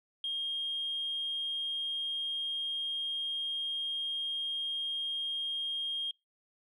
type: tone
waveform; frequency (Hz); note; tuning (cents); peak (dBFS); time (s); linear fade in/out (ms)
sine; 3230; G#7; -49; -31; 0.24-6.11; 2
effects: noise-tail reverb RT60 0.2 s tail -25 dB re dry + tanh soft clip ceiling -27 dBFS